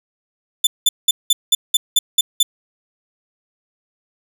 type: tone bursts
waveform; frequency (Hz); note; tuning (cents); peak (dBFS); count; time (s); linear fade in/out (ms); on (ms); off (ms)
sawtooth; 3520; A7; 0; -7; 9; 0.64-2.43; 5; 30; 190
effects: none